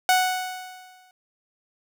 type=tone with exponential decay; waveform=sawtooth; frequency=740 Hz; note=F#5; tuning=in tune; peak=-11 dBFS; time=0.09-1.11 s; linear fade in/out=1 ms; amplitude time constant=220 ms; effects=none